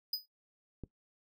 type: tone with exponential decay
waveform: square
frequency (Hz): 4980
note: D#8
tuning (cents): +1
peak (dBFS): -29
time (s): 0.13-0.26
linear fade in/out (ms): 5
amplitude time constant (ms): 28
type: click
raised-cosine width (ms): 3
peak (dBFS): -29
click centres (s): 0.837
effects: noise-tail reverb RT60 0.1 s tail -19 dB re dry